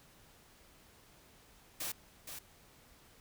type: noise with echo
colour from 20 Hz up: white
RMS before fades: -39 dBFS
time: 1.8-1.92 s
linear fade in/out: 5 ms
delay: 470 ms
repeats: 1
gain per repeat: -7 dB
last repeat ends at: 2.39 s
effects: pink hiss -62 dBFS RMS until 3.2 s